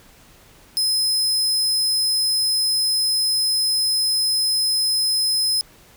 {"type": "tone", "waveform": "sawtooth", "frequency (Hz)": 5100, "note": "D#8", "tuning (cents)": 42, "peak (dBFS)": -15, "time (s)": [0.77, 5.61], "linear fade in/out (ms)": 0, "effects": ["pink hiss -50 dBFS RMS until 5.96 s"]}